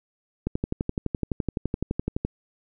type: click train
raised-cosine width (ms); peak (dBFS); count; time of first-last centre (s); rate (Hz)
3; -12; 22; 0.47-2.25; 11.8
effects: none